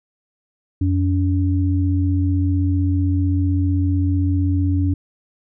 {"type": "tone pair together", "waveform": "sine", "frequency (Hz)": [89.45, 284], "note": ["F2", "C#4"], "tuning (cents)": [42, 42], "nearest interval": "octave + minor sixth", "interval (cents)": 2000, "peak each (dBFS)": [-16, -21], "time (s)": [0.81, 4.94], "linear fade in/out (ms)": 5, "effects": []}